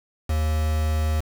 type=tone with quantisation; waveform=triangle; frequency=77.5 Hz; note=D#2; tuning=6 cents flat; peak=-18 dBFS; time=0.29-1.21 s; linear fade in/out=10 ms; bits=5; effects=none